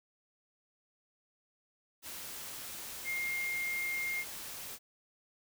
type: tone in noise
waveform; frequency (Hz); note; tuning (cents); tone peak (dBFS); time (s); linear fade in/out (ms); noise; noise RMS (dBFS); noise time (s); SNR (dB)
sine; 2124; C7; +25; -33; 3.04-4.25; 50; white; -44; 2.02-4.79; +8
effects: none